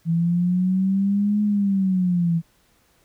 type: linear two-way sweep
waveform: sine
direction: up then down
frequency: 163.9 to 210 to 163.9 Hz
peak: -17 dBFS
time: 0.05-2.42 s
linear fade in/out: 50 ms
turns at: 1.42 s
effects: pink hiss -61 dBFS RMS until 3.04 s